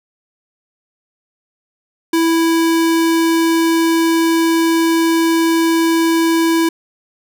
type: tone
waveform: square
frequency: 329.6 Hz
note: E4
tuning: in tune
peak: -12 dBFS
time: 2.13-6.69 s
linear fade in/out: 5 ms
effects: none